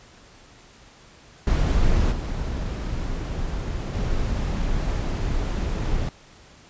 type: noise with level steps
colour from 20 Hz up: brown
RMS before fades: -20 / -27 / -24 dBFS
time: 1.47-6.09 s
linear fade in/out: 2 ms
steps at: 2.11 / 3.93 s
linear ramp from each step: 20 ms
effects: pink hiss -50 dBFS RMS until 6.69 s + resampled to 16000 Hz